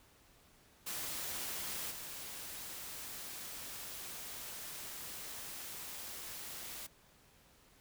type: noise with level steps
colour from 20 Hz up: white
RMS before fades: -41 / -46 dBFS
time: 0.86-6.87 s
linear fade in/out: 10 ms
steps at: 1.9 s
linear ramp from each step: 20 ms
effects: pink hiss -65 dBFS RMS until 7.8 s